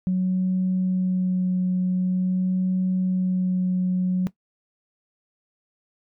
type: tone with vibrato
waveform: sine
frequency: 184.2 Hz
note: F#3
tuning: 7 cents flat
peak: -18 dBFS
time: 0.07-4.27 s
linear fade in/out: 0 ms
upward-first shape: sine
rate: 0.46 Hz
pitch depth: 11 cents each way
effects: noise-tail reverb RT60 0.1 s tail -17 dB re dry + tanh soft clip ceiling -15 dBFS